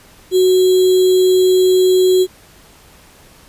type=tone with sample-and-hold; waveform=sine; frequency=370 Hz; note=F#4; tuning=in tune; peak=-8 dBFS; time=0.31-2.27 s; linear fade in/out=50 ms; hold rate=3675 Hz; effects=pink hiss -45 dBFS RMS until 3.48 s + resampled to 32000 Hz